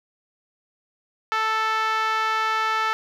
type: tone with band-pass filter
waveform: 5% pulse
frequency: 440 Hz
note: A4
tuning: in tune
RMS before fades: -23 dBFS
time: 1.32-2.93 s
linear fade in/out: 0 ms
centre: 1200 Hz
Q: 2.3
effects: none